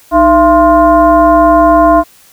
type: tone with frequency modulation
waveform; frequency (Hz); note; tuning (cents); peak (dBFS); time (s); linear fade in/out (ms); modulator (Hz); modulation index
sine; 678; E5; +49; -3; 0.11-2.04; 50; 370; 1.1
effects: white hiss -43 dBFS RMS until 2.32 s